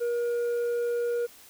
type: tone with tanh clipping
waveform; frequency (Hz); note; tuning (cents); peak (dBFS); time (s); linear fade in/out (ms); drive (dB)
sine; 476.2; A#4; +37; -26; 0-1.27; 20; 4
effects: white hiss -52 dBFS RMS until 1.49 s